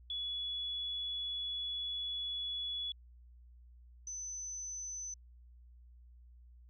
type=tone pair in turn; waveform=sine; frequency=3399 / 6056 Hz; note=G#7 / F#8; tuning=+39 / +39 cents; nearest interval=minor seventh; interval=1000 cents; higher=second; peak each=-36 / -40 dBFS; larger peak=first; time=0.1-2.92 / 4.07-5.14 s; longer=first; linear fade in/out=2 ms; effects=added 60 Hz sine -55 dBFS peak until 6.69 s